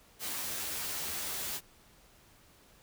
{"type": "noise with comb filter", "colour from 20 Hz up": "white", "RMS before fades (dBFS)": -37, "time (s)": [0.19, 1.61], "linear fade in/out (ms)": 50, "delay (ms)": 13, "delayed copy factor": 0.8, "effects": ["pink hiss -61 dBFS RMS until 2.82 s"]}